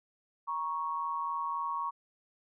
sine tone pair together, 944 / 1107.6 Hz, A#5 / C#6, +22 / -2 cents, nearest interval minor third, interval 276 cents, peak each -36 / -33 dBFS, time 0.47-1.91 s, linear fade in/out 20 ms, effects none

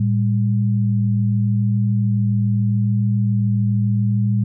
sine tone pair together, 112.6 / 199.71 Hz, A2 / G3, +40 / +32 cents, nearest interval minor seventh, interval 992 cents, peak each -16 / -20 dBFS, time 0-4.44 s, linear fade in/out 5 ms, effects none

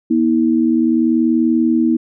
sine tone pair together, 240.5 / 321 Hz, B3 / E4, -46 / -46 cents, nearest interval perfect fourth, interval 500 cents, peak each -14 dBFS, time 0.1-1.97 s, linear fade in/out 10 ms, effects none

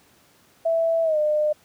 sine tone with pitch glide, 659.3 to 604.6 Hz, E5 to D#5, 0 to -50 cents, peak -18 dBFS, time 0.65-1.53 s, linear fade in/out 10 ms, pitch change -150 cents, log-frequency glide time 1.03-1.18 s, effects pink hiss -57 dBFS RMS until 1.64 s + high-pass 100 Hz 12 dB/octave

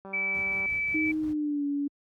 click train, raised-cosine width 1 ms, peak -30 dBFS, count 119, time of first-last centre 0.05-0.658 s, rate 194 Hz
sine tone, 2307 Hz, D7, 31 cents flat, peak -26 dBFS, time 0.13-1.12 s, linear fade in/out 10 ms
brown noise with tremolo, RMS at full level -42 dBFS, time 0.34-1.34 s, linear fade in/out 10 ms, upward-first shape square, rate 5.6 Hz, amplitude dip 40%
sine tone with pitch glide, 311.1 to 285.3 Hz, D#4 to C#4, 0 to +50 cents, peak -26 dBFS, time 0.94-1.88 s, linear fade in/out 10 ms, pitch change -150 cents, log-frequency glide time 1.21-1.65 s
effects high-pass 60 Hz 12 dB/octave

